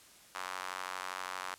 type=tone with high-pass filter; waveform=square; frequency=46.25 Hz; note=F#1; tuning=in tune; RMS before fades=-41 dBFS; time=0.35-1.54 s; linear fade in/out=0 ms; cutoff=1100 Hz; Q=2; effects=white hiss -58 dBFS RMS until 1.58 s + low-pass 11000 Hz 12 dB/octave